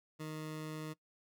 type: tone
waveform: 20% pulse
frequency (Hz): 155.56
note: D#3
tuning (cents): 0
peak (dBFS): -36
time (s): 0.19-0.94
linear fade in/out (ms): 20
effects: noise-tail reverb RT60 0.1 s tail -20 dB re dry